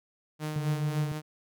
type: tone with tremolo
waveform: sawtooth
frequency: 153.3 Hz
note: D#3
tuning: 25 cents flat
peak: -27 dBFS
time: 0.39-1.22 s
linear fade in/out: 50 ms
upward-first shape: sine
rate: 3.9 Hz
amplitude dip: 40%
type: tone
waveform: triangle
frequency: 146.7 Hz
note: D3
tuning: 2 cents flat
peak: -26 dBFS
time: 0.56-1.12 s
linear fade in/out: 2 ms
effects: none